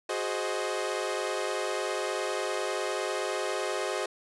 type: chord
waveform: sawtooth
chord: Ab dominant seventh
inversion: third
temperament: equal with one note detuned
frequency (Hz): 370 / 419.9 / 523.3 / 622.3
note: Gb4 / Ab4 / C5 / Eb5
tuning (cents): 0 / +19 / 0 / 0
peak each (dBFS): -31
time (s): 0.09-4.06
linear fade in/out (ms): 5
effects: resampled to 24000 Hz